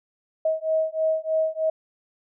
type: beating tone pair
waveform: sine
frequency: 634 / 637.2 Hz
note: D#5 / D#5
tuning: +32 / +41 cents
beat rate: 3.2 Hz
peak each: -24 dBFS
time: 0.45-1.7 s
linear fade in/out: 5 ms
effects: none